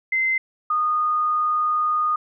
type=tone pair in turn; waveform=sine; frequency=2069 / 1230.2 Hz; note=C7 / D#6; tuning=-20 / -20 cents; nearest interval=major sixth; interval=900 cents; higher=first; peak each=-18 dBFS; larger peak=neither; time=0.12-0.38 / 0.7-2.16 s; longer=second; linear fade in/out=5 ms; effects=none